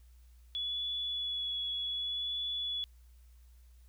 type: tone with vibrato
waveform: sine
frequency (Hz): 3400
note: G#7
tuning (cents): +40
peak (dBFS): -33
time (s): 0.55-2.84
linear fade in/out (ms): 0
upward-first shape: sine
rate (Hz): 0.66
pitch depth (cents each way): 14
effects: added 60 Hz sine -55 dBFS peak until 3.88 s + white hiss -72 dBFS RMS until 3.88 s